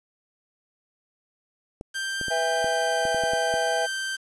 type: clicks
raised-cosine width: 2 ms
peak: -22 dBFS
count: 9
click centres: 1.811 / 2.213 / 2.283 / 2.644 / 3.053 / 3.146 / 3.237 / 3.335 / 3.54 s
type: tone with pitch glide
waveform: sawtooth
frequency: 1574 to 1561.3 Hz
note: G6 to G6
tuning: +7 to -7 cents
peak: -24 dBFS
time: 1.94-4.17 s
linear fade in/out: 20 ms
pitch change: -14 cents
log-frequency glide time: 2.17-3.03 s
type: chord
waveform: triangle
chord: E major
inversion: second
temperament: equal with one note detuned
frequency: 493.9 / 659.3 / 811.2 Hz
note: B4 / E5 / G#5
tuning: 0 / 0 / -41 cents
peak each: -28 / -24 / -26 dBFS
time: 2.3-3.87 s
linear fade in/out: 20 ms
effects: resampled to 24000 Hz + 8-bit